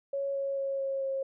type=tone with pitch steps; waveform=sine; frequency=554.4 / 550.6 / 546.8 / 543 / 539.2 Hz; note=C#5 / C#5 / C#5 / C#5 / C#5; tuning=0 / -12 / -24 / -36 / -48 cents; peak=-29 dBFS; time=0.13-1.23 s; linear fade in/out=5 ms; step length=220 ms; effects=none